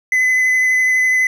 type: tone with vibrato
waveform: triangle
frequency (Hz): 2022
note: B6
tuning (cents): +40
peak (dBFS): -10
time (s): 0.12-1.27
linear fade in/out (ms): 2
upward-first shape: sine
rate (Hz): 12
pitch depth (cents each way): 12
effects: none